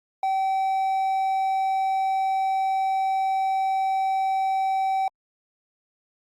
triangle tone, 769 Hz, G5, 33 cents flat, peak -19 dBFS, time 0.23-5.08 s, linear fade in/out 2 ms, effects Opus 48 kbps

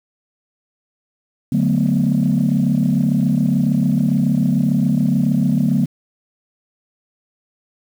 sine chord, B minor seventh, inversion first, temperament equal, 146.83 / 185 / 220 / 246.9 Hz, D3 / F#3 / A3 / B3, 0 / 0 / 0 / 0 cents, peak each -18 dBFS, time 1.52-5.86 s, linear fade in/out 5 ms, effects tanh soft clip ceiling -7 dBFS + 7-bit

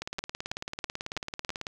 two click trains, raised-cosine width 0.2 ms, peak -17 / -14 dBFS, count 31 / 5, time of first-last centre 0.02-1.668 / 0.19-1.493 s, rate 18.2 / 3.07 Hz, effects 9-bit

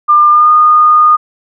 sine tone with pitch glide, 1198 to 1225.3 Hz, D6 to D#6, +34 to -27 cents, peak -3 dBFS, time 0.08-1.17 s, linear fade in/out 20 ms, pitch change +39 cents, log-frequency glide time 0.29-0.51 s, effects none

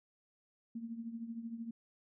sine tone with tremolo, 230 Hz, A#3, 23 cents flat, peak -37 dBFS, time 0.75-1.71 s, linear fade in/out 5 ms, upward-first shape triangle, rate 13 Hz, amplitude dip 75%, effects none

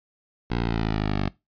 10% pulse exponential sweep, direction down, 59.9 to 48.61 Hz, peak -15 dBFS, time 0.5-1.29 s, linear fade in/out 10 ms, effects noise-tail reverb RT60 0.2 s tail -20 dB re dry + resampled to 11025 Hz

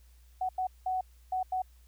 sine tone bursts at uneven times, 745 Hz, F#5, 12 cents sharp, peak -28 dBFS, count 5, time 0.41-0.49 / 0.58-0.67 / 0.86-1.01 / 1.32-1.43 / 1.52-1.62 s, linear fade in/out 5 ms, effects added 60 Hz sine -55 dBFS peak until 1.87 s + white hiss -68 dBFS RMS until 1.87 s

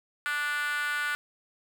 5% pulse tone with high-pass filter, 293.3 Hz, D4, 2 cents flat, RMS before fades -30 dBFS, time 0.26-1.15 s, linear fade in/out 0 ms, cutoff 1400 Hz, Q 6.6, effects none

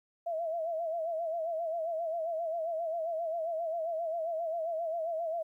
sine tone with vibrato, 659.3 Hz, E5, in tune, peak -31 dBFS, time 0.26-5.43 s, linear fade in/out 10 ms, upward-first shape sine, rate 7.5 Hz, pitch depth 81 cents each way, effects 12-bit

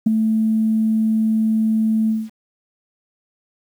sine tone with ADSR envelope, 220 Hz, A3, in tune, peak -7 dBFS, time 0.06-2.3 s, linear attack 10 ms, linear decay 10 ms, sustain -7 dB, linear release 210 ms, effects tanh soft clip ceiling -6 dBFS + 8-bit

